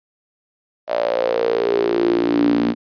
sawtooth tone with high-pass filter sweep, 58.1 Hz, A#1, 5 cents flat, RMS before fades -18 dBFS, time 0.87-2.75 s, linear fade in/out 50 ms, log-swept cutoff 620 to 250 Hz, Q 9.3, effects resampled to 11025 Hz

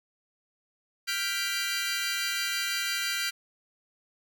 20% pulse chord, G dominant seventh, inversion third, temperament equal, 1396.9 / 1568 / 1975.5 / 2349 Hz, F6 / G6 / B6 / D7, 0 / 0 / 0 / 0 cents, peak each -29 dBFS, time 1.07-3.31 s, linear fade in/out 20 ms, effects none

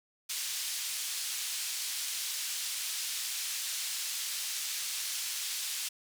pink band-pass noise, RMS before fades -36 dBFS, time 0.29-5.89 s, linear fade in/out 10 ms, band 3600 to 12000 Hz, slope 12 dB/octave, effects none

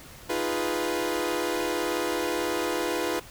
sawtooth chord, F half-diminished seventh, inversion third, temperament equal, 311.1 / 349.2 / 415.3 / 493.9 Hz, Eb4 / F4 / Ab4 / Cb5, 0 / 0 / 0 / 0 cents, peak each -29 / -26 / -30 / -27 dBFS, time 0.29-3.2 s, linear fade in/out 10 ms, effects pink hiss -47 dBFS RMS until 3.3 s

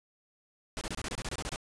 pink noise bursts, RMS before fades -36 dBFS, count 12, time 0.77-1.56 s, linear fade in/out 0 ms, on 42 ms, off 26 ms, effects resampled to 22050 Hz

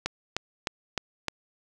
click train, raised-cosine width 0.2 ms, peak -10 dBFS, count 5, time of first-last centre 0.06-1.283 s, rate 3.27 Hz, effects none

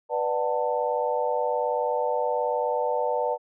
sine chord, B minor seventh, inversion none, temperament just, 493.9 / 592.7 / 740.8 / 889 Hz, B4 / D5 / F#5 / A5, 0 / +16 / +2 / +18 cents, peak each -27 / -28 / -32 / -28 dBFS, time 0.09-3.38 s, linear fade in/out 50 ms, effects none

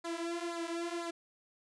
sawtooth tone with flanger, 339.1 Hz, E4, 49 cents sharp, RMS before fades -38 dBFS, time 0.04-1.11 s, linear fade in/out 10 ms, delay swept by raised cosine 0.34 to 4.94 ms, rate 2 Hz, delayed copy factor -0.8, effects resampled to 22050 Hz

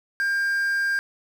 triangle tone with quantisation, 1600 Hz, G6, 35 cents sharp, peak -19 dBFS, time 0.2-0.99 s, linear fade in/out 0 ms, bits 7, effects none

